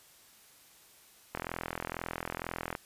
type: click train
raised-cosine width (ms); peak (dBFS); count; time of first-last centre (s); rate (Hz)
0.5; -19; 60; 1.35-2.751; 42.1
effects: white hiss -59 dBFS RMS until 2.85 s + resampled to 32000 Hz